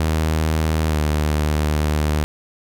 sawtooth tone with pitch glide, 78.8 to 75.76 Hz, D#2 to D#2, +23 to -46 cents, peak -13 dBFS, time 0-2.24 s, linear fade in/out 0 ms, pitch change -69 cents, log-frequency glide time 0.89-0.96 s, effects none

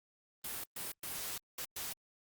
white noise bursts at uneven times, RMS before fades -41 dBFS, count 5, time 0.44-0.64 / 0.76-0.92 / 1.03-1.38 / 1.58-1.65 / 1.76-1.93 s, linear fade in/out 5 ms, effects Opus 32 kbps

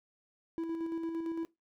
triangle tone with tremolo, 329.6 Hz, E4, in tune, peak -30 dBFS, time 0.58-1.45 s, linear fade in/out 0 ms, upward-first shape square, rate 8.8 Hz, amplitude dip 35%, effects noise-tail reverb RT60 0.2 s tail -20 dB re dry

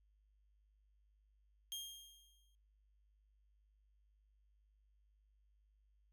sawtooth tone with exponential decay, 3221 Hz, G7, 46 cents sharp, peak -38 dBFS, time 1.72-2.55 s, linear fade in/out 0 ms, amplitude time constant 180 ms, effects noise-tail reverb RT60 0.5 s tail -26 dB re dry + added 51 Hz sine -70 dBFS peak until 6.12 s

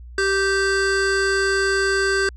square tone pair together, 390 / 1560 Hz, G4 / G6, -9 / -9 cents, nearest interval 2 octaves, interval 2400 cents, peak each -21 / -21 dBFS, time 0.18-2.29 s, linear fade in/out 2 ms, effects added 60 Hz sine -36 dBFS peak until 2.36 s + resampled to 22050 Hz

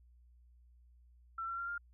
sine tone with pitch steps, 1343 / 1362.5 / 1382.4 / 1402.5 Hz, E6 / F6 / F6 / F6, +32 / -43 / -18 / +7 cents, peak -37 dBFS, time 1.38-1.78 s, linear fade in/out 5 ms, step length 100 ms, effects added 60 Hz sine -60 dBFS peak until 1.93 s

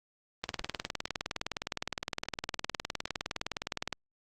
click train, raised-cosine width 0.2 ms, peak -15 dBFS, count 69, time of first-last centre 0.44-3.927 s, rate 19.5 Hz, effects Opus 24 kbps

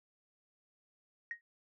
sine tone with exponential decay, 1874 Hz, A#6, 9 cents sharp, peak -33 dBFS, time 1.31-1.41 s, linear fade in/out 1 ms, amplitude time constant 20 ms, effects tanh soft clip ceiling -29 dBFS

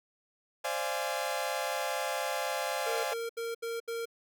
sawtooth chord, D half-diminished seventh, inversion third, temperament equal with one note detuned, 523.3 / 587.3 / 685.3 / 830.6 Hz, C5 / D5 / F5 / Ab5, 0 / 0 / -33 / 0 cents, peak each -33 dBFS, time 0.64-3.14 s, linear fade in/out 10 ms
square tone bursts, 462 Hz, A#4, 16 cents flat, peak -34 dBFS, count 5, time 2.86-4.056 s, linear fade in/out 10 ms, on 180 ms, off 74 ms
effects none

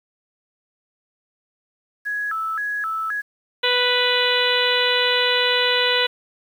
sine tone with vibrato, 1481 Hz, F#6, 1 cent sharp, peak -22 dBFS, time 2.05-3.22 s, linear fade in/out 20 ms, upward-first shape square, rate 1.9 Hz, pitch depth 210 cents each way
harmonic tone, 493.9 Hz, B4, in tune, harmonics 1 / 2 / 3 / 4 / 5 / 6 / 7 / 8, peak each -23 / -27 / -25 / -25 / -27 / -23 / -25 / -25 dBFS, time 3.63-6.07 s, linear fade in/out 10 ms
effects 8-bit

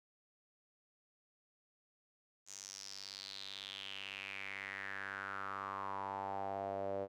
sawtooth tone with band-pass filter sweep, 98 Hz, G2, in tune, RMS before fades -44 dBFS, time 2.46-7.08 s, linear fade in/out 50 ms, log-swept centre 6700 to 540 Hz, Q 5.3, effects none

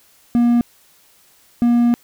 triangle tone pair in turn, 238.4 / 238.4 Hz, A#3 / A#3, +39 / +39 cents, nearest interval unison, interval 0 cents, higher neither, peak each -9 dBFS, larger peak neither, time 0.35-0.61 / 1.62-1.94 s, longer second, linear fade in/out 0 ms, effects white hiss -53 dBFS RMS until 2.03 s

